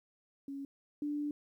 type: tone pair in turn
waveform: sine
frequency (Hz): 277.2 / 293.7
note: C#4 / D4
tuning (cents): 0 / 0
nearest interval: minor second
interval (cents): 100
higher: second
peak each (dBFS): -39 / -33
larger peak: second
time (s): 0.48-0.65 / 1.02-1.31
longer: second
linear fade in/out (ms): 2
effects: 12-bit